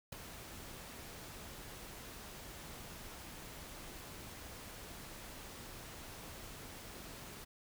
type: noise with ADSR envelope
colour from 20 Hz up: pink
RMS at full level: -41 dBFS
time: 0.12-7.45 s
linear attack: 7 ms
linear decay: 4 ms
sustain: -9 dB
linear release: 15 ms
effects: none